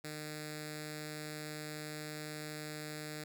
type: tone with notch filter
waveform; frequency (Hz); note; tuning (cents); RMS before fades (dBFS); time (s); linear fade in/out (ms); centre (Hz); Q
5% pulse; 152.1; D#3; -39; -44; 0.04-3.24; 5; 990; 0.68
effects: none